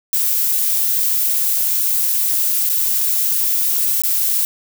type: noise with dropouts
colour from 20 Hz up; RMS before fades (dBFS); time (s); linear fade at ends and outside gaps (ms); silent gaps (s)
violet; -17; 0.13-4.45; 1; 2.692-2.697 / 4.02-4.036
effects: none